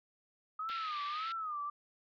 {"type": "tone with vibrato", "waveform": "sine", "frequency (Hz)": 1249, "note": "D#6", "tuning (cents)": 6, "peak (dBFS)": -36, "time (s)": [0.59, 1.7], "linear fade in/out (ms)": 5, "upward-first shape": "sine", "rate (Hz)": 1.7, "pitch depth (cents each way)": 130}
{"type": "band-pass noise", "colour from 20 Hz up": "white", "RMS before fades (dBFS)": -47, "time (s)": [0.69, 1.32], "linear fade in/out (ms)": 0, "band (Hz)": [1600, 4200], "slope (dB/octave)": 48}
{"type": "clicks", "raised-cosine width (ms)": 0.5, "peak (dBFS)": [-42, -40], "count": 2, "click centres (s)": [0.696, 0.7]}
{"effects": []}